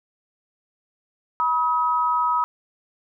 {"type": "tone pair together", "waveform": "sine", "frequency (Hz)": [972, 1271.7], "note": ["B5", "D#6"], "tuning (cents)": [-28, 37], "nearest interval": "perfect fourth", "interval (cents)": 465, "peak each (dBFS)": -21, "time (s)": [1.4, 2.44], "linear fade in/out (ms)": 0, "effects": []}